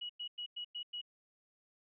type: tone bursts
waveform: sine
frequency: 2915 Hz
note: F#7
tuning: 26 cents flat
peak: -39 dBFS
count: 6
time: 0.01-1.015 s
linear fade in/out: 10 ms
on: 85 ms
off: 99 ms
effects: none